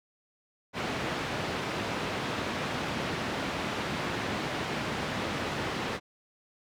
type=band-pass noise; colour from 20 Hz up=pink; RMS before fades=-33 dBFS; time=0.73-6 s; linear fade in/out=50 ms; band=130 to 3400 Hz; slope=12 dB/octave; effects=none